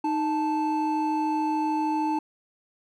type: tone pair together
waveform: triangle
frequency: 310.1 / 877 Hz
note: D#4 / A5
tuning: -6 / -6 cents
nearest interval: octave + tritone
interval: 1800 cents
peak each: -24 dBFS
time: 0.04-2.19 s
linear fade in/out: 5 ms
effects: none